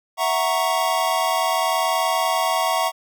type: chord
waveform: square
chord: F# dominant seventh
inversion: third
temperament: equal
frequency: 659.3 / 740 / 932.3 / 1108.7 Hz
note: E5 / F#5 / A#5 / C#6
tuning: 0 / 0 / 0 / 0 cents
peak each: -25 dBFS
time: 0.17-2.92 s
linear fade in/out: 50 ms
effects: none